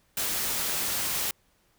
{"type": "noise", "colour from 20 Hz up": "white", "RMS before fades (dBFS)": -29, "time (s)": [0.17, 1.31], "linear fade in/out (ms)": 2, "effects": ["pink hiss -67 dBFS RMS until 1.78 s"]}